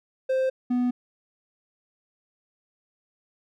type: tone pair in turn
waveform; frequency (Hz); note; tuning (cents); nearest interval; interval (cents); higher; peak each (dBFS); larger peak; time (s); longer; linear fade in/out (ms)
triangle; 523.3 / 247; C5 / B3; 0 / 0; octave + minor second; 1300; first; -19; neither; 0.29-0.5 / 0.7-0.91; neither; 10
effects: none